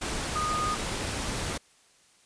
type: tone in noise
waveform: sine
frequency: 1232 Hz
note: D#6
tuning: 17 cents flat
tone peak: -27 dBFS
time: 0.35-0.75 s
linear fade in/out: 10 ms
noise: pink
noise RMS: -32 dBFS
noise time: 0.01-1.58 s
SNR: +2 dB
effects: white hiss -61 dBFS RMS until 2.25 s + resampled to 22050 Hz